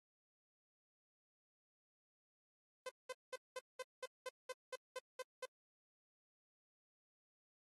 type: tone bursts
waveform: sawtooth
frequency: 512 Hz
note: C5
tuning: 38 cents flat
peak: -39 dBFS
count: 12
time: 2.86-5.456 s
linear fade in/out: 5 ms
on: 33 ms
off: 200 ms
effects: AAC 32 kbps